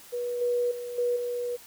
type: tone with level steps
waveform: sine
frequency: 485.5 Hz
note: B4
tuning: 30 cents flat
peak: -28 / -23 / -33 / -23 / -28 dBFS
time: 0.12-1.57 s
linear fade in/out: 20 ms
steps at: 0.41 / 0.71 / 0.98 / 1.16 s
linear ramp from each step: 5 ms
effects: white hiss -50 dBFS RMS until 1.66 s